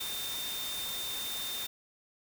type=tone in noise; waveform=sine; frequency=3626 Hz; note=A#7; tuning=49 cents flat; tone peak=-37 dBFS; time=0-1.67 s; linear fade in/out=10 ms; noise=white; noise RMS=-39 dBFS; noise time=0-1.67 s; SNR=-1 dB; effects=none